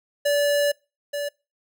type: tone pair in turn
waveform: square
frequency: 578 / 578 Hz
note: D5 / D5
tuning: -28 / -28 cents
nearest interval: unison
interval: 0 cents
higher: neither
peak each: -19 / -26 dBFS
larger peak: first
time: 0.25-0.72 / 1.13-1.29 s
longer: first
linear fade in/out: 10 ms
effects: noise-tail reverb RT60 0.3 s tail -25 dB re dry